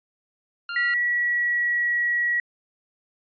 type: tone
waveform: sawtooth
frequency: 1396.9 Hz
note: F6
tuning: in tune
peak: -25 dBFS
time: 0.69-0.94 s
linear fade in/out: 2 ms
type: tone with pitch glide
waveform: sine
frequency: 1935 to 1919.4 Hz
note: B6 to B6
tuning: -36 to -50 cents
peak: -20 dBFS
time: 0.76-2.4 s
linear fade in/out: 2 ms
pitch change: -14 cents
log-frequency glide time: 0.95-1.99 s
effects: resampled to 11025 Hz